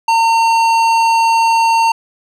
sine tone with tanh clipping, 911 Hz, A#5, 40 cents flat, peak -11 dBFS, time 0.08-1.92 s, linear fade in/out 5 ms, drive 15 dB, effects none

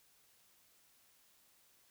silence, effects white hiss -69 dBFS RMS until 1.9 s

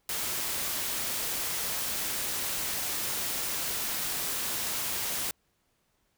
white noise, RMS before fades -32 dBFS, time 0.09-5.31 s, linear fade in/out 2 ms, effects pink hiss -73 dBFS RMS until 6.17 s

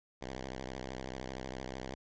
5% pulse tone with vibrato, 64.7 Hz, C2, 19 cents flat, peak -29 dBFS, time 0.21-1.95 s, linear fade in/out 10 ms, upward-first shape sine, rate 13 Hz, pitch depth 120 cents each way, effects resampled to 16000 Hz

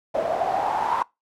pink noise with band-pass filter sweep, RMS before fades -24 dBFS, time 0.14-1.03 s, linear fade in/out 10 ms, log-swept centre 600 to 990 Hz, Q 9.3, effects noise-tail reverb RT60 0.2 s tail -23 dB re dry

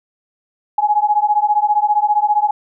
sine beating tone pair, 830.6 / 845.6 Hz, G#5 / G#5, 0 / +31 cents, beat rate 15 Hz, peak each -15 dBFS, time 0.78-2.51 s, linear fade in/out 5 ms, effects none

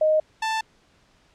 sine / sawtooth tone pair in turn, 621 / 884.1 Hz, D#5 / A5, -3 / +8 cents, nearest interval tritone, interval 611 cents, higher second, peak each -16 / -19 dBFS, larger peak first, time 0.01-0.2 / 0.42-0.61 s, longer neither, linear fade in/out 5 ms, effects pink hiss -60 dBFS RMS until 1.34 s + low-pass 6000 Hz 12 dB/octave

